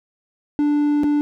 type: tone with dropouts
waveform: triangle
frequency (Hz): 293.7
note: D4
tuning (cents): 0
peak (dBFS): -13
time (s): 0.59-1.21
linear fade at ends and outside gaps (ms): 0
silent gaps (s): 1.034-1.041
effects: none